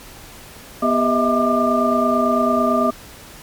sine tone cluster, 245.8 / 400.7 / 628 / 657 / 1195 Hz, B3 / G4 / D#5 / E5 / D6, -8 / +38 / +16 / -6 / +30 cents, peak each -19 / -25 / -21 / -21 / -19 dBFS, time 0.82-2.91 s, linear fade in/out 10 ms, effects pink hiss -40 dBFS RMS until 3.42 s + MP3 96 kbps

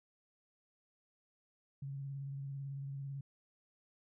sine tone with vibrato, 138.2 Hz, C#3, 5 cents flat, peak -40 dBFS, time 1.82-3.21 s, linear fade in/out 5 ms, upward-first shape square, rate 18 Hz, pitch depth 23 cents each way, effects none

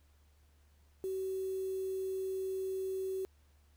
sine tone with quantisation, 380 Hz, F#4, 46 cents sharp, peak -34 dBFS, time 1.04-3.25 s, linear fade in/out 0 ms, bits 9, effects added 73 Hz sine -63 dBFS peak until 3.76 s + pink hiss -73 dBFS RMS until 3.76 s

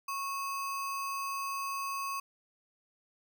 sine tone with sample-and-hold, 1100 Hz, C#6, 14 cents flat, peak -33 dBFS, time 0.08-2.2 s, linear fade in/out 5 ms, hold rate 3675 Hz, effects none

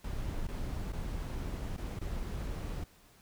brown noise with dropouts, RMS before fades -37 dBFS, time 0.04-2.84 s, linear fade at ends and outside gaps 5 ms, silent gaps 0.471-0.485 / 0.923-0.931 / 1.766-1.778 / 1.991-2.012 s, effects pink hiss -62 dBFS RMS until 3.21 s

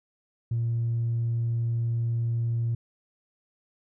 triangle tone with tanh clipping, 116.5 Hz, A#2, 1 cent flat, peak -24 dBFS, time 0.51-2.75 s, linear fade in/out 5 ms, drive 5 dB, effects none

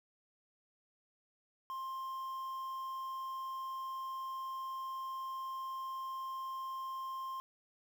triangle tone with quantisation, 1056 Hz, C6, 16 cents sharp, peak -37 dBFS, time 1.7-7.4 s, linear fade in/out 0 ms, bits 10, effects none

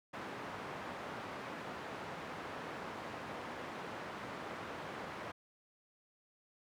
white band-pass noise, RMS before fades -45 dBFS, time 0.13-5.32 s, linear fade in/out 10 ms, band 110 to 1300 Hz, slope 12 dB/octave, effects none

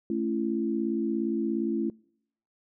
sine chord, A major, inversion none, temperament equal with one note detuned, 220 / 277.2 / 337.1 Hz, A3 / C#4 / E4, 0 / 0 / +39 cents, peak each -30 / -32 / -29 dBFS, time 0.1-1.9 s, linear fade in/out 2 ms, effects noise-tail reverb RT60 0.7 s tail -26 dB re dry

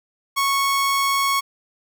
sawtooth tone, 1104 Hz, C#6, 7 cents flat, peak -14 dBFS, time 0.36-1.41 s, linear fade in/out 20 ms, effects none

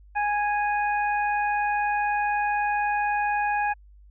harmonic tone, 828 Hz, G#5, 5 cents flat, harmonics 1 / 2 / 3, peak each -23 / -29 / -33 dBFS, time 0.15-3.74 s, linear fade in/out 20 ms, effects added 50 Hz sine -48 dBFS peak until 4.1 s

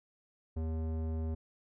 square tone with low-pass filter, 80 Hz, D#2, 49 cents sharp, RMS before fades -35 dBFS, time 0.56-1.35 s, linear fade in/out 10 ms, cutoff 520 Hz, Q 0.77, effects none

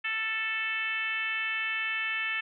sine tone with frequency modulation, 2200 Hz, C#7, 14 cents flat, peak -28 dBFS, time 0.04-2.41 s, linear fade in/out 10 ms, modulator 434 Hz, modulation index 1.6, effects none

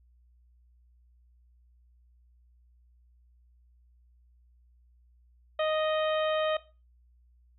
harmonic tone, 622.3 Hz, D#5, in tune, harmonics 1 / 2 / 3 / 4 / 5 / 6, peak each -26 / -34 / -39 / -42 / -39 / -44 dBFS, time 5.59-6.57 s, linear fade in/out 5 ms, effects noise-tail reverb RT60 0.3 s tail -17 dB re dry + added 60 Hz sine -59 dBFS peak until 7.58 s

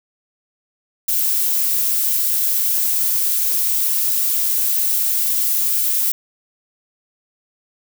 violet noise, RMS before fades -18 dBFS, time 1.08-6.12 s, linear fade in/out 5 ms, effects none

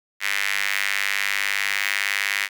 sawtooth tone with high-pass filter, 99.9 Hz, G2, 33 cents sharp, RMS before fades -24 dBFS, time 0.2-2.49 s, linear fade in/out 50 ms, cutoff 2000 Hz, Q 3.4, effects none

